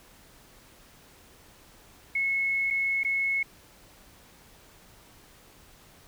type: tone with dropouts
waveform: sine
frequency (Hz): 2187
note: C#7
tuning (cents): -24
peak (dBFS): -24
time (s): 2.15-3.43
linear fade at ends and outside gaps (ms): 5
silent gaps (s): 2.704-2.707 / 3.034-3.047
effects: pink hiss -55 dBFS RMS until 6.07 s